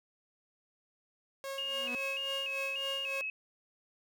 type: tone with tremolo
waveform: sawtooth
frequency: 545 Hz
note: C#5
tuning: 29 cents flat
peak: -33 dBFS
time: 1.44-3.21 s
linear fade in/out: 0 ms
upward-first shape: sine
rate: 3.6 Hz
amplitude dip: 65%
type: tone with vibrato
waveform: sine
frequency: 2700 Hz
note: E7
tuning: 41 cents sharp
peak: -34 dBFS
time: 1.58-3.3 s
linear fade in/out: 2 ms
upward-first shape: square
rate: 1.7 Hz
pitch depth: 84 cents each way
type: tone with exponential growth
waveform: sawtooth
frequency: 244.7 Hz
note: B3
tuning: 16 cents flat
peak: -33 dBFS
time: 1.59-1.95 s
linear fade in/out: 0 ms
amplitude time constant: 78 ms
effects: none